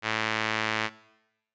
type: tone with band-pass filter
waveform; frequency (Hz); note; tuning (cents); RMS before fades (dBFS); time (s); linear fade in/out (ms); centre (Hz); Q
sawtooth; 109.7; A2; -5; -29; 0.02-0.9; 50; 2100; 1.2
effects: noise-tail reverb RT60 0.9 s tail -19 dB re dry + resampled to 16000 Hz